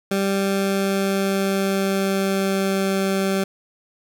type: tone with pitch glide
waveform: 20% pulse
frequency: 196 to 193.53 Hz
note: G3 to G3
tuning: 0 to -22 cents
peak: -14 dBFS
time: 0.11-3.44 s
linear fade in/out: 5 ms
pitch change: -22 cents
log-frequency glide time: 0.3-3.02 s
effects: none